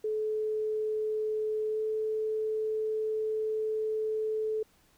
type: tone with pitch glide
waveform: sine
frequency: 431.2 to 434.7 Hz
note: A4 to A4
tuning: -35 to -21 cents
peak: -28 dBFS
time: 0.04-4.63 s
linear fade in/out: 5 ms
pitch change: +14 cents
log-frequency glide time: 1.69-1.8 s
effects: pink hiss -65 dBFS RMS until 4.97 s